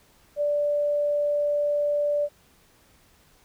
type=tone; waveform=sine; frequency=585 Hz; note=D5; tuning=7 cents flat; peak=-21 dBFS; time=0.36-2.29 s; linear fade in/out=50 ms; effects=pink hiss -59 dBFS RMS until 3.44 s